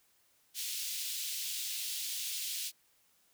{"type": "high-pass noise", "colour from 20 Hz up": "pink", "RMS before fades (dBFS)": -38, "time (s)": [0.54, 2.72], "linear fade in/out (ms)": 50, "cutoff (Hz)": 3000, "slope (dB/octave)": 24, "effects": ["white hiss -70 dBFS RMS until 3.33 s"]}